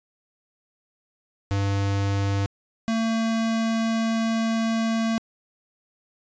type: tone pair in turn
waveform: square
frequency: 99.3 / 225.6 Hz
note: G2 / A3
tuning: +23 / +44 cents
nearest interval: octave + major second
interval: 1421 cents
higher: second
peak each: -22 / -22 dBFS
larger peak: neither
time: 1.51-2.46 / 2.88-5.18 s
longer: second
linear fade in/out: 0 ms
effects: resampled to 16000 Hz